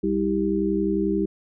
harmonic tone with a mistuned harmonic, 65.5 Hz, C2, 2 cents sharp, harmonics 1 / 3 / 5 / 6, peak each -35 / -25 / -24 / -25 dBFS, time 0.03-1.26 s, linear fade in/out 10 ms, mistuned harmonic 5, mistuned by -31 cents, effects none

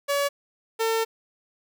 sawtooth tone pair in turn, 567 / 450 Hz, C#5 / A4, +39 / +39 cents, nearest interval major third, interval 400 cents, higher first, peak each -18 dBFS, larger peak neither, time 0.08-0.29 / 0.79-1.05 s, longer second, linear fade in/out 20 ms, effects none

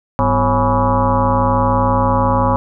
sine tone with frequency modulation, 545 Hz, C#5, 29 cents flat, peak -11 dBFS, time 0.19-2.56 s, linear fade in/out 0 ms, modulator 147 Hz, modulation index 4, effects none

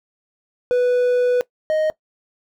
triangle tone pair in turn, 493.9 / 622.3 Hz, B4 / D#5, 0 / 0 cents, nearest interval major third, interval 400 cents, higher second, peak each -12 / -14 dBFS, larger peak first, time 0.71-1.41 / 1.7-1.9 s, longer first, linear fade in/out 0 ms, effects noise-tail reverb RT60 0.1 s tail -19 dB re dry

